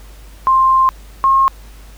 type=tone pair in turn; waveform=sine; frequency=1053 / 1076.4 Hz; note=C6 / C6; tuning=+11 / +49 cents; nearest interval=unison; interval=38 cents; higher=second; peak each=-8 dBFS; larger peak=neither; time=0.47-0.89 / 1.24-1.48 s; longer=first; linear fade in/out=0 ms; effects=added 50 Hz sine -35 dBFS peak until 1.97 s + pink hiss -45 dBFS RMS until 1.97 s